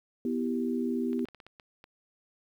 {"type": "chord", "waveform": "sine", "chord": "E minor", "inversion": "second", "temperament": "equal", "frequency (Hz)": [246.9, 329.6, 392], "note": ["B3", "E4", "G4"], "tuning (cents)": [0, 0, 0], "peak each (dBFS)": [-29, -35, -34], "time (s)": [0.25, 1.25], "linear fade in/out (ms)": 2}
{"type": "clicks", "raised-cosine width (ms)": 0.3, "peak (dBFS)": -33, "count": 9, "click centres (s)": [1.131, 1.193, 1.255, 1.286, 1.347, 1.402, 1.466, 1.598, 1.841]}
{"effects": ["10-bit"]}